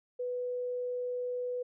sine tone, 494.7 Hz, B4, 3 cents sharp, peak -32 dBFS, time 0.19-1.63 s, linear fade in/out 10 ms, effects none

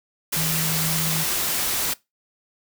sine tone in noise, 159.7 Hz, D#3, 45 cents sharp, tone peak -26 dBFS, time 0.36-1.24 s, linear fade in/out 10 ms, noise white, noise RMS -24 dBFS, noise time 0.32-1.94 s, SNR -5 dB, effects noise-tail reverb RT60 0.2 s tail -21 dB re dry

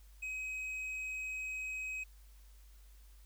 triangle tone with tanh clipping, 2534 Hz, D#7, 31 cents sharp, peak -39 dBFS, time 0.22-2.04 s, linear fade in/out 10 ms, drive 9 dB, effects added 50 Hz sine -55 dBFS peak until 3.25 s + white hiss -68 dBFS RMS until 3.25 s

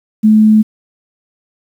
sine tone, 215.8 Hz, A3, 33 cents flat, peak -4 dBFS, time 0.23-0.63 s, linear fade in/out 20 ms, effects 7-bit

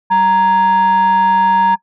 sine tone with frequency modulation, 932.3 Hz, A#5, in tune, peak -7 dBFS, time 0.1-1.76 s, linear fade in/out 20 ms, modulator 741 Hz, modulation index 0.37, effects noise-tail reverb RT60 0.1 s tail -22 dB re dry + tanh soft clip ceiling -6 dBFS

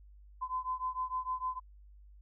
sine beating tone pair, 1018 / 1024.6 Hz, C6 / C6, -48 / -37 cents, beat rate 6.6 Hz, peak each -36 / -37 dBFS, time 0.41-1.6 s, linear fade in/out 20 ms, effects added 50 Hz sine -53 dBFS peak until 2.21 s

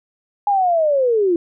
sine linear sweep, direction down, 830.6 to 329.6 Hz, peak -13 dBFS, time 0.47-1.36 s, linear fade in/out 2 ms, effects none

